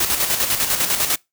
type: noise with tremolo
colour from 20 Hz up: white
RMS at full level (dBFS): -18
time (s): 0-1.16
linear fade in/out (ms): 5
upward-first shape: square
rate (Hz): 10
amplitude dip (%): 50
effects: noise-tail reverb RT60 0.2 s tail -24 dB re dry